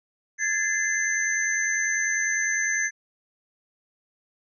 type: tone cluster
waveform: sine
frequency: 1661 / 1751 / 2070 / 6170 Hz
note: G#6 / A6 / C7 / G8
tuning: 0 / -9 / -19 / -28 cents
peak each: -28 dBFS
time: 0.38-2.91 s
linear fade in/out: 50 ms
effects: none